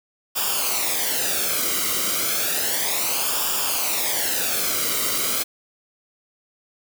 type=noise with flanger; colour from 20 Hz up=white; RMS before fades=-23 dBFS; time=0.35-5.44 s; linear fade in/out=20 ms; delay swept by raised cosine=0.48 to 1.17 ms; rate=0.32 Hz; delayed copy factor=-0.7; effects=none